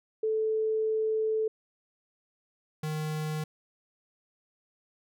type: tone pair in turn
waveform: sine / square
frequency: 437.7 / 154.43 Hz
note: A4 / D#3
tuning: -9 / -13 cents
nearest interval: octave + tritone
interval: 1804 cents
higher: first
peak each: -25 / -31 dBFS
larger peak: first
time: 0.23-1.48 / 2.83-3.44 s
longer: first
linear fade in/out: 5 ms
effects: none